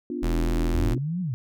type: chord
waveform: sine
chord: B diminished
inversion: none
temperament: equal with one note detuned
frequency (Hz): 250 / 293.7 / 349.2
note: B3 / D4 / F4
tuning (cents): +21 / 0 / 0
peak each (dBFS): -32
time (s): 0.1-0.98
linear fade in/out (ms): 2
type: tone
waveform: square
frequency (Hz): 41.32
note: E1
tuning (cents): +5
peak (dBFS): -23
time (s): 0.22-0.95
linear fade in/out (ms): 20
type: linear two-way sweep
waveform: sine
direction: up then down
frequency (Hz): 72.5 to 188 to 111.3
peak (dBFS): -25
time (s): 0.74-1.34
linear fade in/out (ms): 0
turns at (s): 1.21
effects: none